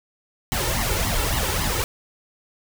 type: noise with flanger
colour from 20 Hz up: pink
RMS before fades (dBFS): -23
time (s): 0.52-1.84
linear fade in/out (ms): 0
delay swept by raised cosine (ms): 0.97 to 2.27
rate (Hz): 3.6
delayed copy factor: +0.75
effects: none